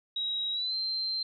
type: tone with pitch glide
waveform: sine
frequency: 3833 to 4132 Hz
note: A#7 to C8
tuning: +47 to -22 cents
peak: -29 dBFS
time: 0.16-1.23 s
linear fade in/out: 5 ms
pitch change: +131 cents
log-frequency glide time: 0.52-0.75 s
effects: none